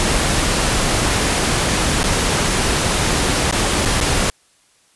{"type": "noise with dropouts", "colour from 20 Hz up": "pink", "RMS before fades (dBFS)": -17, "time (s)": [0, 4.3], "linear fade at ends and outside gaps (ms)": 0, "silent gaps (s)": [[2.031, 2.04], [3.511, 3.525], [3.852, 3.857], [4.003, 4.011]], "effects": ["white hiss -56 dBFS RMS until 4.95 s", "resampled to 24000 Hz"]}